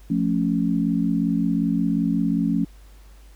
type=chord; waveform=sine; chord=F augmented; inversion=none; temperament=equal; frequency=174.61 / 220 / 277.2 Hz; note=F3 / A3 / C#4; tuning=0 / 0 / 0 cents; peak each=-23 dBFS; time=0.1-2.65 s; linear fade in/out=5 ms; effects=added 50 Hz sine -44 dBFS peak until 3.35 s + pink hiss -56 dBFS RMS until 3.35 s